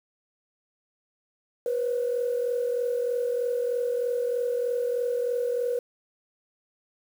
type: tone pair together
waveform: sine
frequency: 483.8 / 527 Hz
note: B4 / C5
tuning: -36 / +12 cents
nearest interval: minor second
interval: 148 cents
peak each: -24 / -31 dBFS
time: 1.66-5.79 s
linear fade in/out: 2 ms
effects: tanh soft clip ceiling -18 dBFS + 8-bit